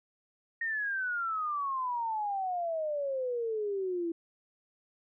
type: exponential sweep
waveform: sine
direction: down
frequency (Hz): 1864.7 to 329.6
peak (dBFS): -30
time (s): 0.61-4.12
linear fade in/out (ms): 5
effects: none